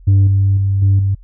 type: tone with level steps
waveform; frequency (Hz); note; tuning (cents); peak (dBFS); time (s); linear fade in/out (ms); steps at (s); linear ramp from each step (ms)
sine; 98; G2; 0; -4 / -8 / -11 / -6 / -11; 0.07-1.15; 10; 0.27 / 0.57 / 0.82 / 0.99; 2
effects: tanh soft clip ceiling -6 dBFS + added 43 Hz sine -37 dBFS peak until 1.23 s